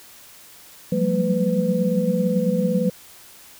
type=tone cluster; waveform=sine; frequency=176.3 / 186.6 / 194.2 / 225.3 / 501 Hz; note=F3 / F#3 / G3 / A3 / B4; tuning=+17 / +15 / -16 / +41 / +25 cents; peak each=-23 / -30 / -23 / -25 / -23 dBFS; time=0.92-2.9 s; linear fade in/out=5 ms; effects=white hiss -46 dBFS RMS until 3.59 s